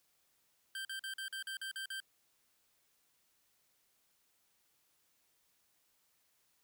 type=tone bursts; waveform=25% pulse; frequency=1568 Hz; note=G6; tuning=in tune; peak=-36 dBFS; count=9; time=0.75-2.002 s; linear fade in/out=2 ms; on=100 ms; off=44 ms; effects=white hiss -75 dBFS RMS until 6.63 s